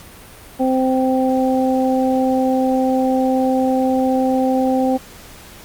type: harmonic tone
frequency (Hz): 260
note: C4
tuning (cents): -11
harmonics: 1 / 2 / 3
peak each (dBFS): -16 / -19 / -21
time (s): 0.59-4.98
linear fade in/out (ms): 20
effects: pink hiss -40 dBFS RMS until 5.64 s + Opus 48 kbps